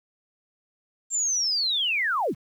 sine linear sweep, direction down, 7459 to 73.42 Hz, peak -22 dBFS, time 1.1-2.35 s, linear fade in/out 50 ms, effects 9-bit

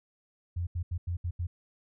sine tone bursts at uneven times, 87.2 Hz, F2, 2 cents flat, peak -29 dBFS, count 6, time 0.56-0.67 / 0.75-0.83 / 0.91-0.98 / 1.07-1.17 / 1.24-1.31 / 1.39-1.47 s, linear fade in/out 10 ms, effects none

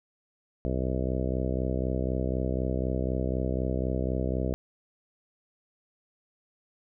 harmonic tone, 64 Hz, C2, 38 cents flat, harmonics 1 / 2 / 3 / 4 / 5 / 6 / 7 / 8 / 9 / 10, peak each -30 / -33 / -35 / -36 / -37 / -38 / -38 / -39 / -40 / -40 dBFS, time 0.65-4.54 s, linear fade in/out 0 ms, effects none

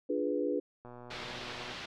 sine chord, D diminished seventh, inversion none, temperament equal, 293.7 / 349.2 / 415.3 / 493.9 Hz, D4 / F4 / Ab4 / Cb5, 0 / 0 / 0 / 0 cents, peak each -34 / -37 / -35 / -34 dBFS, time 0.09-0.6 s, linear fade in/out 10 ms
click train, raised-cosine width 1 ms, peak -35 dBFS, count 107, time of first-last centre 0.85-1.719 s, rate 122 Hz
white low-pass noise, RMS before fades -43 dBFS, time 1.1-1.86 s, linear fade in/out 10 ms, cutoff 4100 Hz, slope 24 dB/octave
effects none

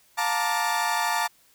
30% pulse chord, Bb major seventh, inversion second, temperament equal with one note detuned, 708.2 / 880 / 932.3 / 1174.7 Hz, F5 / A5 / Bb5 / D6, +24 / 0 / 0 / 0 cents, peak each -28 / -24 / -26 / -28 dBFS, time 0.17-1.28 s, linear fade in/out 20 ms, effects white hiss -60 dBFS RMS until 1.54 s

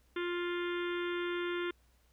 harmonic tone, 350.4 Hz, F4, 6 cents sharp, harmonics 1 / 3 / 4 / 5 / 6 / 7 / 8 / 9 / 10, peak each -34 / -45 / -42 / -46 / -46 / -51 / -51 / -51 / -50 dBFS, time 0.16-1.71 s, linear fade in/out 5 ms, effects added 61 Hz sine -66 dBFS peak until 2.12 s + pink hiss -72 dBFS RMS until 2.12 s

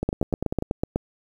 two click trains, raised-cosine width 2 ms, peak -12 / -9 dBFS, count 7 / 8, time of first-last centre 0.03-0.624 / 0.09-0.96 s, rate 10.1 / 8.05 Hz, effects 8-bit

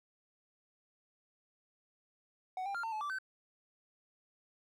triangle tone with pitch steps, 745 / 795 / 1394 / 902 / 862 / 1166 / 1533 Hz, F#5 / G5 / F6 / A5 / A5 / D6 / G6, +12 / +24 / -4 / +43 / -36 / -13 / -39 cents, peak -34 dBFS, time 2.57-3.186 s, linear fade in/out 2 ms, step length 88 ms, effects none

